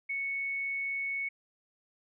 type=tone; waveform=sine; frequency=2214 Hz; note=C#7; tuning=3 cents flat; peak=-31 dBFS; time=0.09-1.29 s; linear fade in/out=10 ms; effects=none